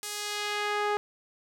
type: tone with band-pass filter sweep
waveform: sawtooth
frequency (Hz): 415.3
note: G#4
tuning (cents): 0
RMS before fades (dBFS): -31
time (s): 0.03-0.97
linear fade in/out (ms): 0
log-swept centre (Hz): 9200 to 900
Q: 0.75
effects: none